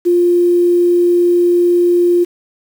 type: tone with quantisation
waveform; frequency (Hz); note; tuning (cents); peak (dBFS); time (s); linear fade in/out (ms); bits
sine; 350.3; F4; +5; -8; 0.05-2.25; 20; 6
effects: none